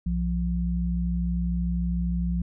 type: tone pair together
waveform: sine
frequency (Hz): 61.66 / 174.61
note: B1 / F3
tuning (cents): -2 / 0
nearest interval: octave + tritone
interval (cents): 1802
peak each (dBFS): -26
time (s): 0.06-2.42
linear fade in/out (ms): 5
effects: none